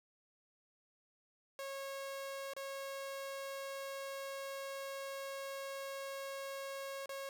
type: tone with dropouts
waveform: sawtooth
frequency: 547 Hz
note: C#5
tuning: 23 cents flat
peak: -38 dBFS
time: 1.59-7.29 s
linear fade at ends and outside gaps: 1 ms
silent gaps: 2.535-2.565 / 7.059-7.092 s
effects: none